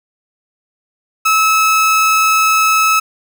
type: tone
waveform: 30% pulse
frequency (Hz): 1297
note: E6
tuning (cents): -28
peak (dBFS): -7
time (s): 1.25-3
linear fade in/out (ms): 10
effects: none